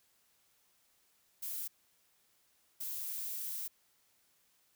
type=noise bursts at uneven times; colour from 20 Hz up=violet; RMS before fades=-40 dBFS; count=2; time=1.42-1.68 / 2.8-3.68 s; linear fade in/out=10 ms; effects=white hiss -72 dBFS RMS until 4.75 s